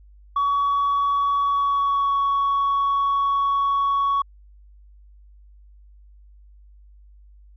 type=tone with pitch glide; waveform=sine; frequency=1129 to 1117.3 Hz; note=C#6 to C#6; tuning=+31 to +13 cents; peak=-16 dBFS; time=0.36-4.22 s; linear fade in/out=5 ms; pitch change=-18 cents; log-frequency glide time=1.43-2.17 s; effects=tanh soft clip ceiling -16 dBFS + added 50 Hz sine -46 dBFS peak until 7.56 s